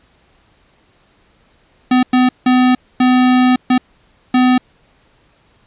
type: tone bursts at uneven times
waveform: square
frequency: 252.7 Hz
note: B3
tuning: 40 cents sharp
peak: -9 dBFS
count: 6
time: 1.91-2.03 / 2.13-2.29 / 2.46-2.75 / 3-3.56 / 3.7-3.78 / 4.34-4.58 s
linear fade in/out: 5 ms
effects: pink hiss -54 dBFS RMS until 5.66 s + resampled to 8000 Hz